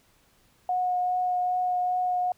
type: tone with vibrato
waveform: sine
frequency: 726 Hz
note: F#5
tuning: 33 cents flat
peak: -23 dBFS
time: 0.69-2.32 s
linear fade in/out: 2 ms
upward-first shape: triangle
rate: 2.5 Hz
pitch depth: 12 cents each way
effects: pink hiss -63 dBFS RMS until 2.37 s